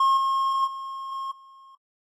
triangle tone with level steps, 1077 Hz, C6, 50 cents sharp, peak -15 / -19 / -30 / -27 / -45 dBFS, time 0-1.75 s, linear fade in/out 5 ms, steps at 0.17 / 0.66 / 1.12 / 1.31 s, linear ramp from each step 5 ms, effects AAC 32 kbps

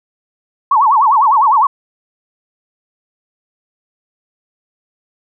sine tone with vibrato, 987.8 Hz, B5, in tune, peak -7 dBFS, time 0.71-1.67 s, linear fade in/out 5 ms, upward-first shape sine, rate 9.9 Hz, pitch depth 260 cents each way, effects none

